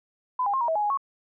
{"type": "tone with pitch steps", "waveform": "sine", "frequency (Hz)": [1007, 808, 1064, 947, 647, 837, 829, 1104], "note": ["B5", "G#5", "C6", "A#5", "E5", "G#5", "G#5", "C#6"], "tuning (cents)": [33, -48, 29, 27, -32, 13, -3, -7], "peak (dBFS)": -22, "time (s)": [0.39, 0.974], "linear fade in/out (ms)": 5, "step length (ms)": 73, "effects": []}